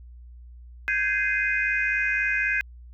sine chord, Ab major seventh, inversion third, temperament just, 1557.4 / 1661.2 / 2077 / 2492 Hz, G6 / Ab6 / C7 / Eb7, -12 / 0 / -13 / +2 cents, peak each -27 dBFS, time 0.88-2.61 s, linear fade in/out 0 ms, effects tanh soft clip ceiling -11 dBFS + added 60 Hz sine -42 dBFS peak until 2.93 s

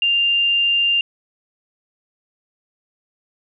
sine tone, 2794 Hz, F7, in tune, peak -14 dBFS, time 0.02-1.01 s, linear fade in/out 2 ms, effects none

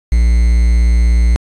triangle tone with quantisation, 58.27 Hz, A#1, in tune, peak -5 dBFS, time 0.12-1.36 s, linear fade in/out 0 ms, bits 5, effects resampled to 22050 Hz

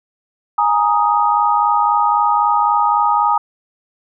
sine chord, Ab suspended second, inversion none, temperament just, 830.6 / 934.4 / 1245.9 Hz, Ab5 / Bb5 / Eb6, 0 / +4 / +2 cents, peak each -16 dBFS, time 0.58-3.38 s, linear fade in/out 5 ms, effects none

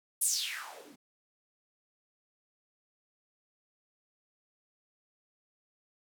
blue noise with band-pass filter sweep, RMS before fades -35 dBFS, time 0.21-0.96 s, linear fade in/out 10 ms, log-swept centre 11000 to 210 Hz, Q 5, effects none

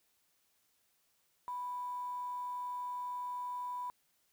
sine tone with quantisation, 987.8 Hz, B5, in tune, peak -37 dBFS, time 1.48-3.9 s, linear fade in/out 0 ms, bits 10, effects white hiss -75 dBFS RMS until 4.32 s

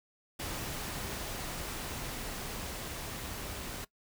pink noise with level ramp, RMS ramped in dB -38 to -41 dBFS, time 0.39-3.85 s, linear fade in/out 10 ms, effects noise-tail reverb RT60 0.1 s tail -20 dB re dry

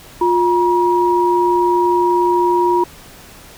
sine tone pair together, 353.5 / 956 Hz, F4 / A#5, +21 / +43 cents, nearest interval octave + perfect fourth, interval 1722 cents, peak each -14 dBFS, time 0.21-2.84 s, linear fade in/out 5 ms, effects pink hiss -40 dBFS RMS until 3.57 s

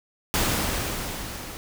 pink noise with level ramp, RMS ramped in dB -22 to -38 dBFS, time 0.34-1.57 s, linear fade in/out 0 ms, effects none

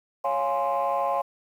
sine chord, Db major seventh, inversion none, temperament equal, 554.4 / 698.5 / 830.6 / 1046.5 Hz, Db5 / F5 / Ab5 / C6, 0 / 0 / 0 / 0 cents, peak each -27 dBFS, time 0.24-1.22 s, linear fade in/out 10 ms, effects tanh soft clip ceiling -17 dBFS + 9-bit

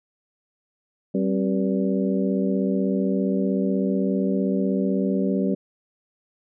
harmonic tone with a mistuned harmonic, 96.7 Hz, G2, 23 cents flat, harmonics 2 / 3 / 4 / 5 / 6, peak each -22 / -26 / -28 / -30 / -32 dBFS, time 1.14-5.55 s, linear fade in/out 10 ms, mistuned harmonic 3, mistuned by -130 cents, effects none

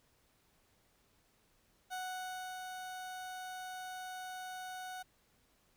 30% pulse tone with ADSR envelope, 740 Hz, F#5, in tune, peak -36 dBFS, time 1.9-5.03 s, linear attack 31 ms, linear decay 650 ms, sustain -4 dB, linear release 12 ms, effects pink hiss -72 dBFS RMS until 5.76 s

